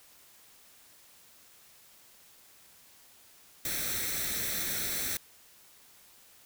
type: noise with comb filter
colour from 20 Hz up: white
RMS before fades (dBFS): -33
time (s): 3.65-5.17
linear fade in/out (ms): 2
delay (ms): 0.51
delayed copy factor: +0.65
effects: white hiss -58 dBFS RMS until 6.45 s